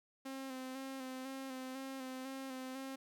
sawtooth tone with vibrato, 263.3 Hz, C4, 11 cents sharp, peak -39 dBFS, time 0.25-2.96 s, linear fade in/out 10 ms, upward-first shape square, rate 2 Hz, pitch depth 28 cents each way, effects none

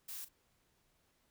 blue noise with echo, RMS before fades -45 dBFS, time 0.08-0.25 s, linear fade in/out 10 ms, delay 39 ms, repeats 1, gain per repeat -14 dB, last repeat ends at 0.289 s, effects pink hiss -75 dBFS RMS until 1.3 s

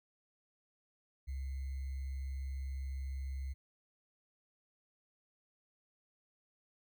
sine tone with sample-and-hold, 67.1 Hz, C2, 44 cents sharp, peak -37 dBFS, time 1.27-3.54 s, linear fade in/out 20 ms, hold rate 2100 Hz, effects none

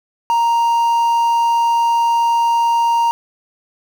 triangle tone with quantisation, 932.3 Hz, A#5, in tune, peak -10 dBFS, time 0.3-3.11 s, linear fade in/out 0 ms, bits 6, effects none

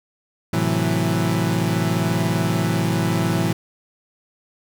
30% pulse chord, F# half-diminished seventh, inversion first, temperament equal, 110 / 130.81 / 164.81 / 185 Hz, A2 / C3 / E3 / F#3, 0 / 0 / 0 / 0 cents, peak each -21 / -24 / -19 / -23 dBFS, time 0.53-3.53 s, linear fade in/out 5 ms, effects none

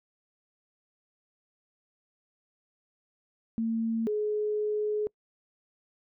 sine tone pair in turn, 226.3 / 422.5 Hz, A3 / G#4, +49 / +30 cents, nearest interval major seventh, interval 1081 cents, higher second, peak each -26 dBFS, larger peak neither, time 3.58-4.07 / 4.07-5.07 s, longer second, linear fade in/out 0 ms, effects noise-tail reverb RT60 0.1 s tail -26 dB re dry

